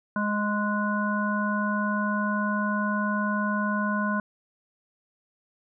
harmonic tone with a mistuned harmonic, 207.7 Hz, G#3, in tune, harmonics 1 / 3 / 5 / 7, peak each -26 / -34 / -30 / -30 dBFS, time 0.16-4.2 s, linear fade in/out 2 ms, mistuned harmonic 7, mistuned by +21 cents, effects none

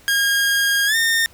sawtooth tone with pitch glide, 1625 to 1824 Hz, G#6 to A#6, -38 to -38 cents, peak -12 dBFS, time 0.08-1.26 s, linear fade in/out 0 ms, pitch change +200 cents, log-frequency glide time 0.86-0.96 s, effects pink hiss -49 dBFS RMS until 1.33 s

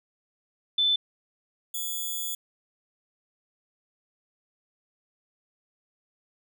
sine / 5% pulse tone pair in turn, 3520 / 3420 Hz, A7 / A7, 0 / -50 cents, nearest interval unison, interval 50 cents, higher first, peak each -20 / -22 dBFS, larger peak first, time 0.78-0.96 / 1.74-2.35 s, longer second, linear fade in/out 5 ms, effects none

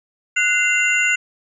sine tone cluster, 1475 / 2077 / 2762 / 7000 Hz, F#6 / C7 / F7 / A8, -6 / -13 / -20 / -10 cents, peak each -20 / -19 / -19 / -27 dBFS, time 0.36-1.16 s, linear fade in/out 10 ms, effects none

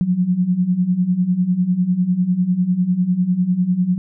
sine beating tone pair, 174.61 / 184.61 Hz, F3 / F#3, 0 / -4 cents, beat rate 10 Hz, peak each -20 / -16 dBFS, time 0.01-3.98 s, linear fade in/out 0 ms, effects none

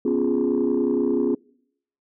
sine chord, C# dominant seventh, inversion third, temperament equal, 246.9 / 277.2 / 349.2 / 415.3 Hz, B3 / C#4 / E#4 / G#4, 0 / 0 / 0 / 0 cents, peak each -23 dBFS, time 0.05-1.35 s, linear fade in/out 5 ms, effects noise-tail reverb RT60 0.7 s tail -26 dB re dry + tanh soft clip ceiling -13 dBFS

